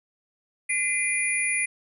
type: tone cluster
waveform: sine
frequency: 2042 / 2404 / 9700 Hz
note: C7 / D7 / D#9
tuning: -43 / +40 / -45 cents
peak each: -27 dBFS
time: 0.69-1.66 s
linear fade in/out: 10 ms
effects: none